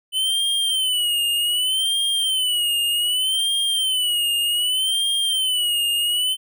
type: tone with vibrato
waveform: square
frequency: 3016 Hz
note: F#7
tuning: 32 cents sharp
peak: -19 dBFS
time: 0.12-6.37 s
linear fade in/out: 50 ms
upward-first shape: sine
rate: 0.65 Hz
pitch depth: 110 cents each way
effects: none